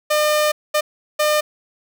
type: tone bursts at uneven times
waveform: sawtooth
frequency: 604 Hz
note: D5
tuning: 48 cents sharp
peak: -11 dBFS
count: 3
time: 0.1-0.52 / 0.74-0.81 / 1.19-1.41 s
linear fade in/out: 10 ms
effects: none